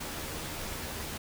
pink noise with comb filter, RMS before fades -38 dBFS, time 0-1.18 s, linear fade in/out 10 ms, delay 13 ms, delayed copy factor +0.55, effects none

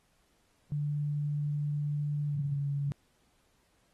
sine tone with pitch glide, 146.83 to 141.75 Hz, D3 to C#3, 0 to +39 cents, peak -29 dBFS, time 0.72-2.92 s, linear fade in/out 0 ms, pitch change -61 cents, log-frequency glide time 2.26-2.48 s, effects pink hiss -71 dBFS RMS until 3.93 s + AAC 32 kbps

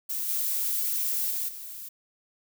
violet noise with level steps, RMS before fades -31 / -28 / -30 / -40 dBFS, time 0.09-1.89 s, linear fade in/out 10 ms, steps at 0.28 / 1.3 / 1.48 s, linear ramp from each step 10 ms, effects none

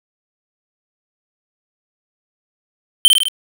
square tone with echo, 3108 Hz, G7, 16 cents flat, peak -5 dBFS, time 3.05-3.08 s, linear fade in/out 0 ms, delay 51 ms, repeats 4, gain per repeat -3 dB, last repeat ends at 3.284 s, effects none

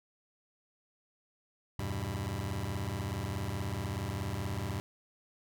sawtooth chord, E minor, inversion none, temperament just, 82.41 / 98.89 / 123.61 Hz, E2 / G2 / B2, 0 / +16 / +2 cents, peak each -36 / -32 / -35 dBFS, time 1.79-4.8 s, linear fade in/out 0 ms, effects none

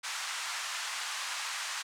pink band-pass noise, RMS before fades -37 dBFS, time 0.03-1.83 s, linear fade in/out 20 ms, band 1000 to 8600 Hz, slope 24 dB/octave, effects none

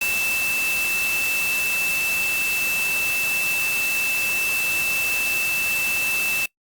sine tone in noise, 2648 Hz, E7, 7 cents sharp, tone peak -21 dBFS, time 0.01-6.46 s, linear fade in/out 5 ms, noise white, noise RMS -28 dBFS, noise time 0.01-6.46 s, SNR +4 dB, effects noise-tail reverb RT60 0.1 s tail -22 dB re dry + Opus 48 kbps

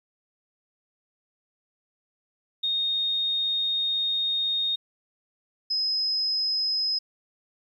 sine tone pair in turn, 3702 / 5085 Hz, A#7 / D#8, -13 / +37 cents, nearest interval perfect fourth, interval 550 cents, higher second, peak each -23 dBFS, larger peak neither, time 2.63-4.76 / 5.7-6.99 s, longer first, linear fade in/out 10 ms, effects 10-bit

